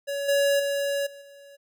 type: tone with level steps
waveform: square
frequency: 563 Hz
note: C#5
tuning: 27 cents sharp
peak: -28 / -20 / -25 / -43 / -47 dBFS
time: 0.07-1.57 s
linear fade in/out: 20 ms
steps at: 0.28 / 0.59 / 1.06 / 1.21 s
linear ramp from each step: 10 ms
effects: none